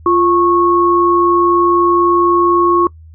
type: tone pair together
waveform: sine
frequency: 347.8 / 1099 Hz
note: F4 / C#6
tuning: -7 / -15 cents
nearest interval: octave + minor sixth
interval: 1992 cents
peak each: -11 dBFS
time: 0.06-2.87 s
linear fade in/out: 2 ms
effects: noise-tail reverb RT60 0.1 s tail -23 dB re dry + added 80 Hz sine -35 dBFS peak until 3.14 s